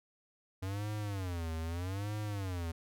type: tone with vibrato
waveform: square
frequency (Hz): 92.5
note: F#2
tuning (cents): 0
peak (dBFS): -36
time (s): 0.62-2.72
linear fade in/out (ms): 10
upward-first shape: sine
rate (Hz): 0.8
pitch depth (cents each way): 240
effects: none